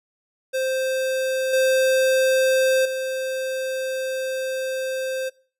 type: tone with level steps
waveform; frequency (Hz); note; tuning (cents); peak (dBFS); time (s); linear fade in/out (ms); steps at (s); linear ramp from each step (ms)
square; 523.3; C5; 0; -22 / -17 / -25; 0.53-5.3; 20; 1.53 / 2.85; 5
effects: noise-tail reverb RT60 0.4 s tail -22 dB re dry + resampled to 32000 Hz